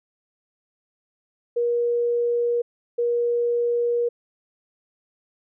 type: tone bursts at uneven times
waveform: sine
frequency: 476.3 Hz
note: A#4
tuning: 37 cents sharp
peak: -19 dBFS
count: 2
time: 1.56-2.62 / 2.98-4.09 s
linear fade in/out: 10 ms
effects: none